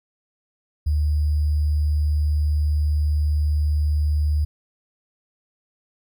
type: tone with sample-and-hold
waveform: sine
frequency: 75 Hz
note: D2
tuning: 37 cents sharp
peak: -17 dBFS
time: 0.86-4.45 s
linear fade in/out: 10 ms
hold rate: 4900 Hz
effects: none